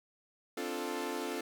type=chord; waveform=sawtooth; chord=D minor seventh; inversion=third; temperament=equal; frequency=261.6 / 293.7 / 349.2 / 440 Hz; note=C4 / D4 / F4 / A4; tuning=0 / 0 / 0 / 0 cents; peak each=-38 / -38 / -36 / -36 dBFS; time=0.57-1.41 s; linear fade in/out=5 ms; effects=none